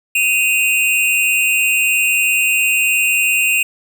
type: tone pair together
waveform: square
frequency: 2515 / 2758 Hz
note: D#7 / F7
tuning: +18 / -22 cents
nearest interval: major second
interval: 160 cents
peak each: -16 dBFS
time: 0.15-3.63 s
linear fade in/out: 5 ms
effects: none